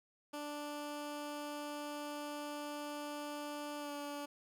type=tone with pitch glide; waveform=15% pulse; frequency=293.7 to 289.2 Hz; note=D4 to D4; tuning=0 to -27 cents; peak=-35 dBFS; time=0.33-4.26 s; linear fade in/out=10 ms; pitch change=-27 cents; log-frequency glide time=3.79-3.91 s; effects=none